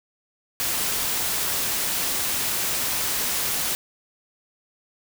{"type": "noise", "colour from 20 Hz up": "white", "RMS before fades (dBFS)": -25, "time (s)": [0.6, 3.75], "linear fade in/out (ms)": 0, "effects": []}